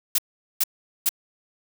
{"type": "noise bursts", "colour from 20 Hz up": "blue", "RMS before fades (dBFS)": -20, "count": 3, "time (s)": [0.15, 1.092], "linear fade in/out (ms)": 5, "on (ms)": 34, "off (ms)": 420, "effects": []}